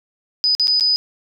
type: tone with dropouts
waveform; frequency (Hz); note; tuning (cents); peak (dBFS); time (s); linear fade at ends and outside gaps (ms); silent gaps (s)
sine; 4985; D#8; +2; -13; 0.44-0.96; 0; 0.55-0.597 / 0.672-0.68 / 0.798-0.808
effects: none